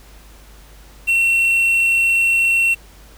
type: tone with quantisation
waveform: triangle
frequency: 2717 Hz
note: F7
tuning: 48 cents flat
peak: -11 dBFS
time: 1.07-2.75 s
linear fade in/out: 20 ms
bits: 6
effects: added 50 Hz sine -42 dBFS peak until 3.17 s + pink hiss -47 dBFS RMS until 3.17 s